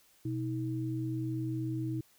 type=tone pair together; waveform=sine; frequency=124.8 / 318.9 Hz; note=B2 / D#4; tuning=+19 / +43 cents; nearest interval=octave + major third; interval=1624 cents; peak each=-34 / -35 dBFS; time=0.25-2.01 s; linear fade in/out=5 ms; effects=white hiss -65 dBFS RMS until 2.18 s